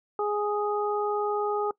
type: harmonic tone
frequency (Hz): 415.3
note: G#4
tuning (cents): 0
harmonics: 1 / 2 / 3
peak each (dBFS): -27 / -30 / -32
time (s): 0.19-1.71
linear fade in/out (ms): 2
effects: noise-tail reverb RT60 0.1 s tail -22 dB re dry